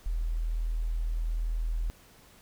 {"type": "tone", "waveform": "sine", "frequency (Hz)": 40.59, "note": "E1", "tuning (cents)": -26, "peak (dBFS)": -27, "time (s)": [0.06, 1.9], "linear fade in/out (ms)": 0, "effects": ["pink hiss -57 dBFS RMS until 2.41 s"]}